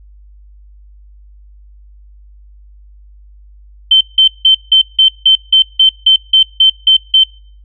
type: tone bursts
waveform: sine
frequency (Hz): 3094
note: G7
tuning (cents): -23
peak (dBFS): -3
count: 13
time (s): 3.91-7.237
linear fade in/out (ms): 5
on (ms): 99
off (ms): 170
effects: noise-tail reverb RT60 0.5 s tail -26 dB re dry + added 50 Hz sine -37 dBFS peak until 7.64 s